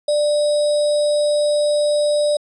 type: tone with sample-and-hold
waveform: sine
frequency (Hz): 592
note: D5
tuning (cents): +14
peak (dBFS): -14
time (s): 0.08-2.37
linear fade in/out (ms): 5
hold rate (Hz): 4410
effects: resampled to 24000 Hz